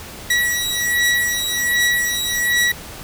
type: beating tone pair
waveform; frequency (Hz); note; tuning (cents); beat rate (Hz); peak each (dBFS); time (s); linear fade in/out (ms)
sawtooth; 1931 / 1932.3; B6 / B6; -39 / -38; 1.3; -16; 0.3-2.72; 5
effects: pink hiss -35 dBFS RMS until 3.03 s